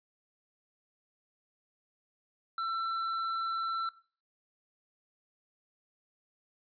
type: tone with tanh clipping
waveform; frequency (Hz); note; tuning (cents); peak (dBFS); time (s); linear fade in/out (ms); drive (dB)
sine; 1341; E6; +29; -33; 2.58-3.89; 2; 9
effects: noise-tail reverb RT60 0.4 s tail -18 dB re dry + resampled to 11025 Hz